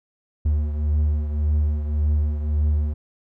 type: beating tone pair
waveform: triangle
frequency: 74.6 / 76.4 Hz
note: D2 / D#2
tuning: +28 / -31 cents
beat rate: 1.8 Hz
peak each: -17 / -25 dBFS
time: 0.45-2.94 s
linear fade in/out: 10 ms
effects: none